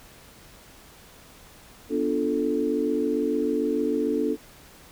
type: chord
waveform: sine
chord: B half-diminished seventh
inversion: none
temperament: equal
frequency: 246.9 / 293.7 / 349.2 / 440 Hz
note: B3 / D4 / F4 / A4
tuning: 0 / 0 / 0 / 0 cents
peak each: -29 / -26 / -31 / -26 dBFS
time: 1.89-4.37 s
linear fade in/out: 50 ms
effects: pink hiss -50 dBFS RMS until 4.91 s